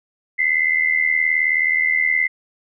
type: tone pair together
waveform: sine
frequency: 2015 / 2094 Hz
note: B6 / C7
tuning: +34 / +1 cents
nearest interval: minor second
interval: 67 cents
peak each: -18 dBFS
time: 0.38-2.28 s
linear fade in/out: 20 ms
effects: none